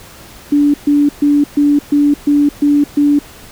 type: tone bursts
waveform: sine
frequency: 290 Hz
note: D4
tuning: 22 cents flat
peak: -7 dBFS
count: 8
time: 0.52-3.19 s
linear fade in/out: 5 ms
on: 220 ms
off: 130 ms
effects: pink hiss -37 dBFS RMS until 3.51 s